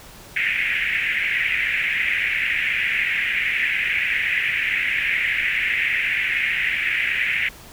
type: band-pass noise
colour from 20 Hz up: white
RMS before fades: -22 dBFS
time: 0.36-7.49 s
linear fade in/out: 5 ms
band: 1800 to 2500 Hz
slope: 48 dB/octave
effects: pink hiss -43 dBFS RMS until 7.72 s